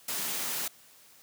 white high-pass noise, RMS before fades -33 dBFS, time 0.08-0.68 s, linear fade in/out 5 ms, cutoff 130 Hz, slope 96 dB/octave, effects white hiss -57 dBFS RMS until 1.22 s + high-pass 80 Hz 12 dB/octave

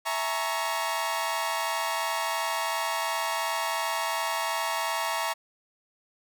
sawtooth chord, A# half-diminished seventh, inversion second, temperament equal with one note detuned, 659.3 / 849.5 / 932.3 / 1108.7 Hz, E5 / G#5 / A#5 / C#6, 0 / +39 / 0 / 0 cents, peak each -30 / -31 / -27 / -29 dBFS, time 0.05-5.34 s, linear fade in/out 20 ms, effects none

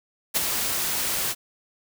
white noise with ADSR envelope, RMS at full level -20 dBFS, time 0.34-1.35 s, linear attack 27 ms, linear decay 16 ms, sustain -6 dB, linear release 47 ms, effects none

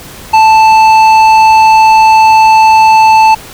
sine tone with tanh clipping, 880 Hz, A5, in tune, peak -3 dBFS, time 0.33-3.35 s, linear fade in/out 10 ms, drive 11 dB, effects pink hiss -29 dBFS RMS until 3.53 s

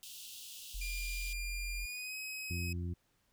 pink high-pass noise, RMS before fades -49 dBFS, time 0.03-1.33 s, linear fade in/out 0 ms, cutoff 2700 Hz, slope 96 dB/octave
sine tone, 43.26 Hz, F1, 16 cents flat, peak -38 dBFS, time 0.74-1.86 s, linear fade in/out 10 ms
sawtooth tone with pitch glide, 2400 to 2541 Hz, D7 to D#7, +37 to +36 cents, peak -37 dBFS, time 0.81-2.73 s, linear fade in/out 5 ms, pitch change +99 cents, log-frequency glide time 1.77-2.16 s
harmonic tone, 87.31 Hz, F2, in tune, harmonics 1 / 2 / 3 / 4, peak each -36 / -43 / -49 / -50 dBFS, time 2.5-2.94 s, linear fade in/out 10 ms
effects pink hiss -75 dBFS RMS until 3.32 s

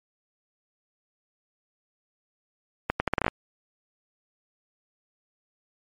accelerating click train, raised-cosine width 0.5 ms, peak -7 dBFS, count 9, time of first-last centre 2.9-3.281 s, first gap 100 ms, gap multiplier 0.77, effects MP3 64 kbps

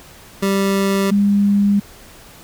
25% pulse / sine tone pair in turn, 196 / 202.1 Hz, G3 / G#3, 0 / -47 cents, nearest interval minor second, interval 53 cents, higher second, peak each -11 dBFS, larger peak neither, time 0.42-1.11 / 1.11-1.8 s, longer neither, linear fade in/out 10 ms, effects pink hiss -42 dBFS RMS until 2.43 s

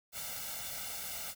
white noise with comb filter, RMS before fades -41 dBFS, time 0.12-1.35 s, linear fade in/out 50 ms, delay 1.4 ms, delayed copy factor +1, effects none

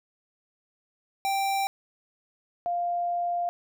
square / sine tone pair in turn, 784 / 698.5 Hz, G5 / F5, 0 / 0 cents, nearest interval major second, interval 200 cents, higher first, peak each -25 dBFS, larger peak neither, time 1.25-1.67 / 2.66-3.49 s, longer second, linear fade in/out 0 ms, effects none

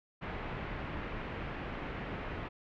pink low-pass noise, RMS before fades -40 dBFS, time 0.21-2.49 s, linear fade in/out 20 ms, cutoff 2600 Hz, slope 24 dB/octave, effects none

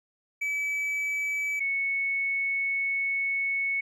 triangle / sine tone pair in turn, 2294 / 2210 Hz, D7 / C#7, -41 / -6 cents, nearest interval minor second, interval 65 cents, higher first, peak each -25 dBFS, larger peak neither, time 0.41-1.6 / 1.6-3.81 s, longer second, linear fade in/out 10 ms, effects none

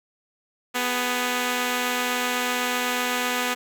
5% pulse tone pair together, 247.6 / 415.3 Hz, B3 / G#4, +5 / 0 cents, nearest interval major sixth, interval 895 cents, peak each -12 / -20 dBFS, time 0.74-3.55 s, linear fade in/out 20 ms, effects none

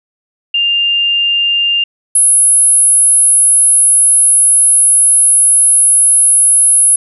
sine tone pair in turn, 2800 / 10602 Hz, F7 / E9, +4 / +9 cents, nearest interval octave + major seventh, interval 2305 cents, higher second, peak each -9 / -5 dBFS, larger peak second, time 0.54-1.84 / 2.15-6.96 s, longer second, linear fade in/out 5 ms, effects none

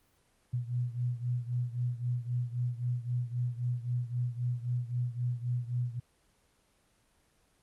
sine beating tone pair, 121.2 / 125 Hz, B2 / B2, -32 / +21 cents, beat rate 3.8 Hz, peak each -32 / -35 dBFS, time 0.53-6 s, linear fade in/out 10 ms, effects pink hiss -69 dBFS RMS until 7.62 s + Opus 24 kbps

